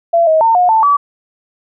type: tone with pitch steps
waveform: sine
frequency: 677 / 634 / 906 / 719 / 886 / 1147 Hz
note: E5 / D#5 / A#5 / F#5 / A5 / D6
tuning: +46 / +32 / -50 / -50 / +12 / -41 cents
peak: -7 dBFS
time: 0.13-0.97 s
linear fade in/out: 10 ms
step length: 140 ms
effects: none